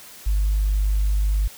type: tone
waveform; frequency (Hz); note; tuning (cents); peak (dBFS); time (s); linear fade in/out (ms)
sine; 50.6; G#1; -44; -16; 0.26-1.48; 10
effects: tanh soft clip ceiling -13 dBFS + white hiss -43 dBFS RMS until 1.57 s